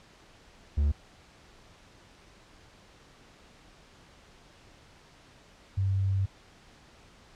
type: tone pair in turn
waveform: triangle / sine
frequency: 72.5 / 96.78 Hz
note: D2 / G2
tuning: -22 / -22 cents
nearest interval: perfect fourth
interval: 500 cents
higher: second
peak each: -20 / -24 dBFS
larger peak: first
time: 0.77-0.92 / 5.77-6.26 s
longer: second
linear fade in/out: 10 ms
effects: pink hiss -56 dBFS RMS until 7.35 s + low-pass 6000 Hz 12 dB/octave